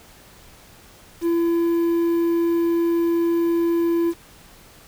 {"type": "tone with quantisation", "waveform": "triangle", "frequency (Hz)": 337.8, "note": "E4", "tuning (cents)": 42, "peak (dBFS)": -15, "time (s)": [1.21, 4.14], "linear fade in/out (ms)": 50, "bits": 7, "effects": ["pink hiss -48 dBFS RMS until 4.87 s"]}